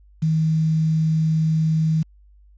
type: tone with quantisation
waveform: sine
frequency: 158.5 Hz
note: D#3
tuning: 32 cents sharp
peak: -16 dBFS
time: 0.22-2.03 s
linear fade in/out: 10 ms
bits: 7
effects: added 50 Hz sine -48 dBFS peak until 2.57 s + resampled to 16000 Hz